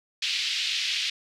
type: band-pass noise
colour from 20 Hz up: white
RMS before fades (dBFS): -28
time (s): 0.22-1.1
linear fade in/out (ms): 5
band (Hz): 2400 to 4400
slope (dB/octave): 24
effects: none